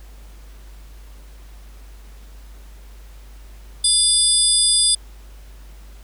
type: tone cluster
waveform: sine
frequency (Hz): 3519 / 4901 / 8300 / 10010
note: A7 / D#8 / C9 / D#9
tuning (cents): 0 / -27 / -15 / +9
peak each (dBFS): -19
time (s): 3.84-4.95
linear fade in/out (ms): 5
effects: added 50 Hz sine -38 dBFS peak until 6.03 s + pink hiss -51 dBFS RMS until 6.03 s